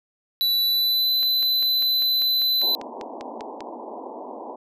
square tone with pitch glide, 3958 to 4016 Hz, B7 to B7, +3 to +28 cents, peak -19 dBFS, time 0.41-2.75 s, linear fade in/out 0 ms, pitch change +25 cents, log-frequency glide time 0.63-1.11 s
click train, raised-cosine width 0.2 ms, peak -20 dBFS, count 13, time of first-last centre 1.23-3.606 s, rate 5.05 Hz
white band-pass noise, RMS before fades -36 dBFS, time 2.62-4.56 s, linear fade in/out 5 ms, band 220 to 1000 Hz, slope 96 dB/octave
effects none

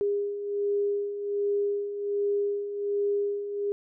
sine beating tone pair, 405.3 / 406.6 Hz, G#4 / G#4, -42 / -37 cents, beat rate 1.3 Hz, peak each -33 / -26 dBFS, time 0.01-3.72 s, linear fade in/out 0 ms, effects none

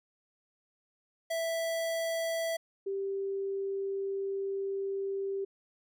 square / sine tone pair in turn, 659.3 / 392 Hz, E5 / G4, 0 / 0 cents, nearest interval major sixth, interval 900 cents, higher first, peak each -31 / -31 dBFS, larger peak neither, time 1.3-2.57 / 2.86-5.45 s, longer second, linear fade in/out 10 ms, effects none

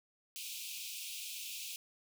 pink high-pass noise, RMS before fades -44 dBFS, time 0.36-1.76 s, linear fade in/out 0 ms, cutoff 2400 Hz, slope 96 dB/octave, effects none

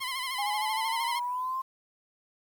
15% pulse tone with vibrato, 1036 Hz, C6, 17 cents flat, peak -25 dBFS, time 0-1.2 s, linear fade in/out 20 ms, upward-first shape sine, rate 13 Hz, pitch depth 72 cents each way
sine exponential sweep, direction up, 813 to 1058 Hz, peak -29 dBFS, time 0.38-1.62 s, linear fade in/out 10 ms
effects 9-bit

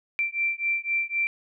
sine beating tone pair, 2349 / 2352.9 Hz, D7 / D7, 0 / +3 cents, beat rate 3.9 Hz, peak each -27 dBFS, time 0.19-1.27 s, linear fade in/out 0 ms, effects none

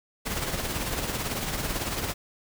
pink noise with tremolo, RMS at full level -28 dBFS, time 0.25-2.14 s, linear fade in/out 20 ms, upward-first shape triangle, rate 18 Hz, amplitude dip 55%, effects none

